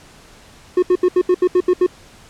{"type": "tone bursts", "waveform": "triangle", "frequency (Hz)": 362.1, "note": "F#4", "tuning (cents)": -37, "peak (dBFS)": -8, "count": 9, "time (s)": [0.77, 1.865], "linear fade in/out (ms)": 5, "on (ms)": 55, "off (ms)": 75, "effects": ["pink hiss -45 dBFS RMS until 2.29 s", "low-pass 9000 Hz 12 dB/octave"]}